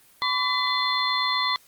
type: tone cluster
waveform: sine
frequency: 1009 / 1137 / 2012 / 3500 / 4188 Hz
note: B5 / C#6 / B6 / A7 / C8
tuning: +37 / +44 / +32 / -10 / +1 cents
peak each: -28 dBFS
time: 0.22-1.56 s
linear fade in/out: 0 ms
effects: white hiss -56 dBFS RMS until 1.67 s + Opus 32 kbps